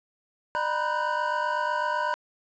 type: tone cluster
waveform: triangle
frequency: 603 / 950 / 998 / 1488 / 1554 Hz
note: D5 / A#5 / B5 / F#6 / G6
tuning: +46 / +33 / +18 / +9 / -16 cents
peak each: -30 / -27 / -28 / -31 / -34 dBFS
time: 0.55-2.14 s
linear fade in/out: 0 ms
effects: resampled to 16000 Hz + 9-bit